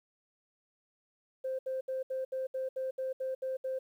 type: tone bursts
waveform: sine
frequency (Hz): 523.3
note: C5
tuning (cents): 0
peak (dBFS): -31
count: 11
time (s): 1.44-3.79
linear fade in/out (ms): 10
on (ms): 150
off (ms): 70
effects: tanh soft clip ceiling -28 dBFS + 11-bit